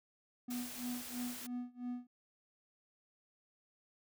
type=tone with tremolo; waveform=triangle; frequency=245.8 Hz; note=B3; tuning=8 cents flat; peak=-35 dBFS; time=0.48-2.07 s; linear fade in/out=5 ms; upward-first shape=sine; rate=3 Hz; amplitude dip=95%
type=noise; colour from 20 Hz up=white; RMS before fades=-47 dBFS; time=0.5-1.47 s; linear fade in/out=10 ms
effects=none